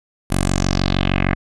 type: tone with low-pass filter sweep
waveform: 10% pulse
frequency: 46.56 Hz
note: F#1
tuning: 12 cents sharp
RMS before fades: -18 dBFS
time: 0.3-1.35 s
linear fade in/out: 10 ms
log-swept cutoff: 11000 to 1900 Hz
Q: 3.3
effects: none